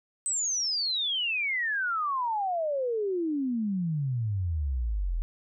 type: exponential sweep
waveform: sine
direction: down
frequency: 8250 to 38.89 Hz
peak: -26 dBFS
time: 0.26-5.22 s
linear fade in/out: 0 ms
effects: none